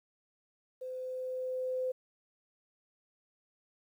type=tone with level ramp; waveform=sine; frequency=512 Hz; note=C5; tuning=38 cents flat; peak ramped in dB=-38 to -30 dBFS; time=0.81-1.92 s; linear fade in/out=10 ms; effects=11-bit